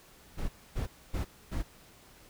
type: noise bursts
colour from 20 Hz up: brown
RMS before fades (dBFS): -32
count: 4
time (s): 0.37-1.63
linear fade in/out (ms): 20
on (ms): 120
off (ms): 260
effects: pink hiss -57 dBFS RMS until 2.29 s